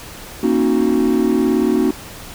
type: chord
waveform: triangle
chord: D# minor seventh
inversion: second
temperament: equal with one note detuned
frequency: 233.1 / 270.9 / 311.1 / 370 Hz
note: A#3 / C#4 / D#4 / F#4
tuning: 0 / -40 / 0 / 0 cents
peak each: -16 dBFS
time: 0.43-1.91 s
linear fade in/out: 5 ms
effects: tanh soft clip ceiling -4 dBFS + pink hiss -35 dBFS RMS until 2.34 s